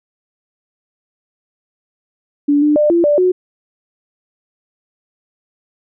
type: tone with pitch steps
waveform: sine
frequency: 288.9 / 297.9 / 598 / 341 / 587 / 365.7 Hz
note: D4 / D4 / D5 / F4 / D5 / F#4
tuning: -28 / +25 / +31 / -41 / -1 / -20 cents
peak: -9 dBFS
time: 2.48-3.32 s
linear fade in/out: 10 ms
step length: 140 ms
effects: none